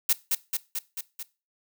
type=noise with echo; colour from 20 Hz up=blue; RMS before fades=-21 dBFS; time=0.09-0.13 s; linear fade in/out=5 ms; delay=220 ms; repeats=5; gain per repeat=-3 dB; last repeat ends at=1.23 s; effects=noise-tail reverb RT60 0.3 s tail -20 dB re dry